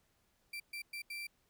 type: tone bursts at uneven times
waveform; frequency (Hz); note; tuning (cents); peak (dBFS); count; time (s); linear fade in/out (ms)
35% pulse; 2349; D7; 0; -39; 4; 0.53-0.6 / 0.73-0.82 / 0.93-1.02 / 1.1-1.27; 5
effects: pink hiss -75 dBFS RMS until 1.49 s